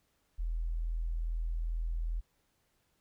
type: tone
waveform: sine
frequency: 41.2 Hz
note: E1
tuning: in tune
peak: -31 dBFS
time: 0.38-2.21 s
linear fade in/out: 20 ms
effects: pink hiss -75 dBFS RMS until 3 s